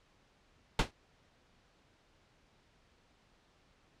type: noise with exponential decay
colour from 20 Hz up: pink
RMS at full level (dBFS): -23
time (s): 0.79-0.91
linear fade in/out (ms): 2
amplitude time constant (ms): 26
effects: pink hiss -68 dBFS RMS until 4 s + low-pass 5000 Hz 12 dB/octave